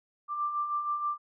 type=beating tone pair; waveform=sine; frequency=1176 / 1182.3 Hz; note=D6 / D6; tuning=+2 / +11 cents; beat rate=6.3 Hz; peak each=-38 / -29 dBFS; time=0.28-1.18 s; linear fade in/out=50 ms; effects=none